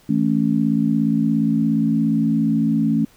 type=chord; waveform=sine; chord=A major; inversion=second; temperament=equal with one note detuned; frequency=163.01 / 220 / 277.2 Hz; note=E3 / A3 / C#4; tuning=-19 / 0 / 0 cents; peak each=-22 / -18 / -20 dBFS; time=0.09-3.05 s; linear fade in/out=5 ms; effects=pink hiss -53 dBFS RMS until 3.16 s